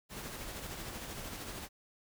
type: noise with tremolo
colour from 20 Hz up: pink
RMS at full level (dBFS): -42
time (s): 0.09-1.69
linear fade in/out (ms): 50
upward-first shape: sine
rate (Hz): 13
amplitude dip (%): 35
effects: none